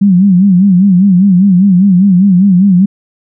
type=tone with vibrato; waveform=sine; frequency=189 Hz; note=F#3; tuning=37 cents sharp; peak=-3 dBFS; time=0.01-2.86 s; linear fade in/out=10 ms; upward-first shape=sine; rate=5 Hz; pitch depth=130 cents each way; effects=none